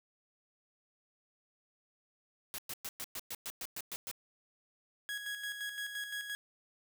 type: noise bursts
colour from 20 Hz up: white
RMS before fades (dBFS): -41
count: 11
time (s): 2.54-4.113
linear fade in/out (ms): 0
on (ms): 43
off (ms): 110
type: tone with tremolo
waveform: 30% pulse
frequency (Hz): 1661.2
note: G#6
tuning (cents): 0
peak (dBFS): -34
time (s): 5.09-6.35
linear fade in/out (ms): 0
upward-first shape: square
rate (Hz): 5.8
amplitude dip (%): 50
effects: none